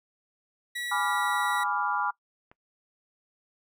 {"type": "tone", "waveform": "30% pulse", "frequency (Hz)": 1936, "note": "B6", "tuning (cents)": -35, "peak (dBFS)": -29, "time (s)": [0.75, 1.64], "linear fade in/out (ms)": 10}
{"type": "chord", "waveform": "sine", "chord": "G# diminished seventh", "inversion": "none", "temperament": "equal", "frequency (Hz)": [830.6, 987.8, 1174.7, 1396.9], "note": ["G#5", "B5", "D6", "F6"], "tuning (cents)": [0, 0, 0, 0], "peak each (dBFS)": -31, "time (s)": [0.91, 2.11], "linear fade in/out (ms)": 10}
{"type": "click", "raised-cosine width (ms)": 0.5, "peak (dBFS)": -36, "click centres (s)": 2.515}
{"effects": ["noise-tail reverb RT60 0.1 s tail -21 dB re dry"]}